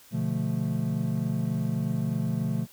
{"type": "chord", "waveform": "triangle", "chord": "B half-diminished seventh", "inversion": "none", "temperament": "equal", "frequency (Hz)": [123.47, 146.83, 174.61, 220], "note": ["B2", "D3", "F3", "A3"], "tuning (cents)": [0, 0, 0, 0], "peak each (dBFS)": -29, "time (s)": [0.11, 2.67], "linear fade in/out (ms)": 50, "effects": ["white hiss -54 dBFS RMS until 2.72 s"]}